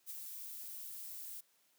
violet noise with ADSR envelope, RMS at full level -43 dBFS, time 0.06-1.41 s, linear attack 41 ms, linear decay 18 ms, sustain -4 dB, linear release 12 ms, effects white hiss -73 dBFS RMS until 1.78 s + high-pass 150 Hz 12 dB/octave

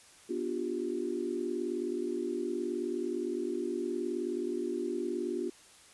sine chord, G dominant seventh, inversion first, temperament just, 245 / 294 / 352.8 / 392 Hz, B3 / D4 / F4 / G4, -14 / +2 / +18 / 0 cents, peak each -39 / -39 / -34 / -38 dBFS, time 0.29-5.5 s, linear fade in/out 10 ms, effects white hiss -57 dBFS RMS until 5.93 s + resampled to 24000 Hz

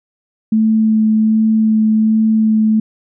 sine tone with vibrato, 218.7 Hz, A3, 10 cents flat, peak -9 dBFS, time 0.52-2.8 s, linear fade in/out 5 ms, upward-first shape sine, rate 1.3 Hz, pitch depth 10 cents each way, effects none

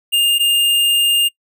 square tone pair in turn, 2815 / 2815 Hz, F7 / F7, +13 / +13 cents, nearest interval unison, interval 0 cents, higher neither, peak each -12 dBFS, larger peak neither, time 0.12-0.39 / 0.39-1.29 s, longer second, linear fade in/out 20 ms, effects noise-tail reverb RT60 0.1 s tail -25 dB re dry

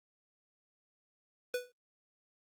square tone with exponential decay, 493.9 Hz, B4, in tune, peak -29 dBFS, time 1.54-1.72 s, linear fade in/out 2 ms, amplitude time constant 38 ms, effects Opus 24 kbps

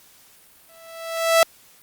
sawtooth tone with exponential growth, 659 Hz, E5, 1 cent flat, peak -7 dBFS, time 0.69-1.43 s, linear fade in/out 1 ms, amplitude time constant 160 ms, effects white hiss -52 dBFS RMS until 1.82 s + Opus 48 kbps

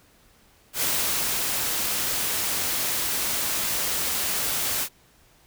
white noise with ADSR envelope, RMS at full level -24 dBFS, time 0.73-4.89 s, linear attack 87 ms, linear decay 580 ms, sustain -2 dB, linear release 66 ms, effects pink hiss -58 dBFS RMS until 5.46 s

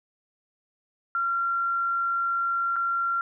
sine tone with dropouts, 1374 Hz, F6, 29 cents flat, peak -23 dBFS, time 1.15-3.21 s, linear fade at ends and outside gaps 1 ms, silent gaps 2.759-2.764 s, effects none

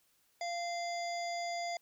harmonic tone, 692 Hz, F5, 16 cents flat, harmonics 1 / 3 / 5 / 7 / 9 / 10, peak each -36 / -43 / -52 / -46 / -57 / -50 dBFS, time 0.41-1.77 s, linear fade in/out 2 ms, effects white hiss -72 dBFS RMS until 1.81 s

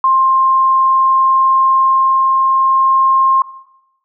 sine tone with pitch glide, 1057 to 1063.7 Hz, C6 to C6, +17 to +28 cents, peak -8 dBFS, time 0.04-3.42 s, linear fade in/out 2 ms, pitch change +11 cents, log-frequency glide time 0.79-2.95 s, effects noise-tail reverb RT60 0.9 s tail -18 dB re dry

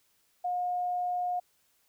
sine tone, 717 Hz, F5, 45 cents sharp, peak -28 dBFS, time 0.44-1.4 s, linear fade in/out 10 ms, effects white hiss -70 dBFS RMS until 1.88 s

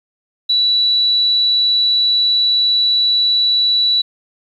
sine tone, 3941 Hz, B7, 4 cents flat, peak -11 dBFS, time 0.49-4.02 s, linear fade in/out 10 ms, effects 8-bit

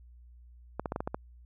clicks, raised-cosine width 1 ms, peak -18 dBFS, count 7, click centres 0.796 / 0.858 / 0.921 / 0.961 / 1.005 / 1.075 / 1.145 s, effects added 60 Hz sine -51 dBFS peak until 1.45 s

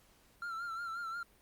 triangle tone with vibrato, 1367 Hz, F6, 37 cents flat, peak -36 dBFS, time 0.42-1.23 s, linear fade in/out 2 ms, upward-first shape sine, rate 5.6 Hz, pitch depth 59 cents each way, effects pink hiss -66 dBFS RMS until 1.41 s + Opus 48 kbps

